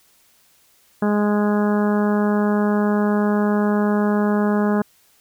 harmonic tone, 207.7 Hz, G#3, in tune, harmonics 1 / 2 / 3 / 4 / 5 / 6 / 7 / 8, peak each -17 / -23 / -27 / -29 / -31 / -33 / -34 / -35 dBFS, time 1.02-4.82 s, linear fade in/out 5 ms, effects white hiss -57 dBFS RMS until 5.2 s

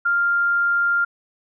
sine tone, 1396.9 Hz, F6, in tune, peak -16 dBFS, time 0.05-1.05 s, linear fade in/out 10 ms, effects none

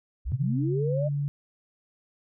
sine linear sweep, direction up, 43.65 to 620 Hz, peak -27 dBFS, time 0.25-1.09 s, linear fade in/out 20 ms
sine tone with pitch glide, 132.7 to 143.05 Hz, C3 to D3, +25 to -45 cents, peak -25 dBFS, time 0.32-1.28 s, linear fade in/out 0 ms, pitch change +130 cents, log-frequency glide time 0.59-0.8 s
effects none

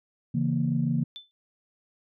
sine chord, A# diminished, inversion first, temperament equal, 138.59 / 164.81 / 233.1 Hz, C#3 / E3 / A#3, 0 / 0 / 0 cents, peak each -27 dBFS, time 0.34-1.04 s, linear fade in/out 10 ms
sine tone with exponential decay, 3522 Hz, A7, 1 cent sharp, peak -34 dBFS, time 1.16-1.31 s, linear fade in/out 0 ms, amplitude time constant 32 ms
effects tanh soft clip ceiling -13 dBFS

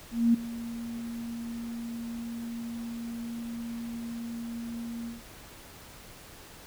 sine tone with ADSR envelope, 233 Hz, A#3, 1 cent flat, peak -17 dBFS, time 0.11-5.22 s, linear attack 230 ms, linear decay 9 ms, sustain -17 dB, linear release 150 ms, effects pink hiss -49 dBFS RMS until 6.66 s

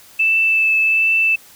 sine tone with vibrato, 2637 Hz, E7, in tune, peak -12 dBFS, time 0.19-1.36 s, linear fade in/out 10 ms, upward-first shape triangle, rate 1.3 Hz, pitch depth 14 cents each way, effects white hiss -45 dBFS RMS until 1.55 s

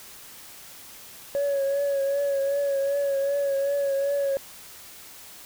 sine tone with vibrato, 558 Hz, C#5, 11 cents sharp, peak -20 dBFS, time 1.35-4.37 s, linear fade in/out 0 ms, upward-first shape triangle, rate 2.6 Hz, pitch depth 40 cents each way, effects tanh soft clip ceiling -20 dBFS + white hiss -45 dBFS RMS until 5.45 s

